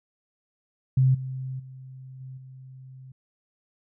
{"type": "tone with level steps", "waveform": "sine", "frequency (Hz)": 130.81, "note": "C3", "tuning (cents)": 0, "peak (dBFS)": [-16, -30, -40, -37, -42], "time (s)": [0.97, 3.12], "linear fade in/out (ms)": 5, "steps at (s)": [1.14, 1.59, 2.2, 2.37], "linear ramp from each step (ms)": 10, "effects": []}